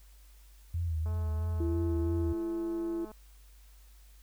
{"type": "tone with vibrato", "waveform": "sine", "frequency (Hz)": 82.41, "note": "E2", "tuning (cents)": 0, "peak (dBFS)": -29, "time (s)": [0.74, 2.33], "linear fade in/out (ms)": 5, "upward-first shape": "sine", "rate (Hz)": 3, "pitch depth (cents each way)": 75}
{"type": "click train", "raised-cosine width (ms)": 1, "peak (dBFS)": -36, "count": 443, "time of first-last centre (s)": [1.06, 3.116], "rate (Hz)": 215}
{"type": "tone", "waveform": "sine", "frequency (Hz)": 336.2, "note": "E4", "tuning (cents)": 34, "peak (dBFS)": -31, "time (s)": [1.6, 3.05], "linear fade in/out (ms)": 5}
{"effects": ["added 50 Hz sine -53 dBFS peak until 4.22 s", "white hiss -64 dBFS RMS until 4.22 s"]}